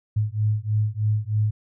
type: beating tone pair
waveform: sine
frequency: 105.2 / 108.4 Hz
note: G#2 / A2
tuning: +23 / -25 cents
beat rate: 3.2 Hz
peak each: -23 dBFS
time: 0.16-1.51 s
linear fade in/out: 10 ms
effects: none